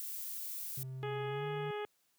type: noise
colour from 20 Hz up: violet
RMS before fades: -42 dBFS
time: 0-0.83 s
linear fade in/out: 0 ms
type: tone with pitch glide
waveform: triangle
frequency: 130.81 to 149.4 Hz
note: C3 to D3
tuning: 0 to +30 cents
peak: -38 dBFS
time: 0.77-1.71 s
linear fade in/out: 5 ms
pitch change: +230 cents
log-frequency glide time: 1.28-1.46 s
type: harmonic tone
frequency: 417.7 Hz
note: G#4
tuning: 10 cents sharp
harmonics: 1 / 2 / 3 / 4 / 5 / 6 / 7 / 8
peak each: -38 / -44 / -48 / -50 / -52 / -54 / -55 / -56 dBFS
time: 1.03-1.85 s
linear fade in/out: 0 ms
effects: white hiss -75 dBFS RMS until 2.18 s + high-pass 80 Hz 12 dB/octave